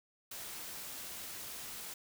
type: noise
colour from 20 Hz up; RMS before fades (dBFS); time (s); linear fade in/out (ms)
white; -45; 0.31-1.94; 5
effects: none